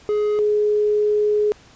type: tone pair in turn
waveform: triangle / sine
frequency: 419.7 / 419.7 Hz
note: G#4 / G#4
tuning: +18 / +18 cents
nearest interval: unison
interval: 0 cents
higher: neither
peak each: -15 dBFS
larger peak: neither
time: 0.09-0.39 / 0.39-1.52 s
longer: second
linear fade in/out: 0 ms
effects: pink hiss -49 dBFS RMS until 1.75 s + resampled to 16000 Hz